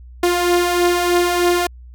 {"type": "beating tone pair", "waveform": "sawtooth", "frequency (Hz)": [349.2, 352.4], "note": ["F4", "F4"], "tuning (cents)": [0, 16], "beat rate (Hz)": 3.2, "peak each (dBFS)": [-17, -11], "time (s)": [0.23, 1.67], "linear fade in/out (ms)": 5, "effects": ["added 61 Hz sine -36 dBFS peak until 1.94 s"]}